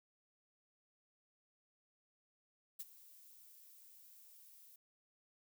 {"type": "noise with ADSR envelope", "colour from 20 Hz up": "violet", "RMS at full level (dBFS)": -43, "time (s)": [2.79, 4.76], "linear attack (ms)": 13, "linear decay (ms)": 33, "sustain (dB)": -18, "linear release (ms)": 4, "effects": []}